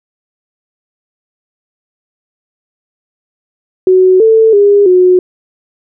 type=tone with pitch steps; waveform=sine; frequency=371.9 / 444.7 / 406 / 364.8 Hz; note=F#4 / A4 / G#4 / F#4; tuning=+9 / +18 / -39 / -24 cents; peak=-3 dBFS; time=3.87-5.19 s; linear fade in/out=2 ms; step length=330 ms; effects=none